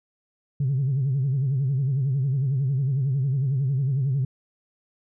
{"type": "tone with vibrato", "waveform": "sine", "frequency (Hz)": 134.8, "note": "C#3", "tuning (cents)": -48, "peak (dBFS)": -19, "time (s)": [0.6, 4.25], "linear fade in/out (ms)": 5, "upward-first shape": "sine", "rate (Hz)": 11, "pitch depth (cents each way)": 120, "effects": ["tanh soft clip ceiling -17 dBFS"]}